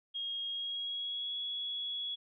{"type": "tone with pitch glide", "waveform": "sine", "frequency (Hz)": [3263, 3362], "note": ["G#7", "G#7"], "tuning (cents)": [-31, 20], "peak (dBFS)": -35, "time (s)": [0.14, 2.16], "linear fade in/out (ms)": 20, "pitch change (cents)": 51, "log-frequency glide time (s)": [0.48, 1.37], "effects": []}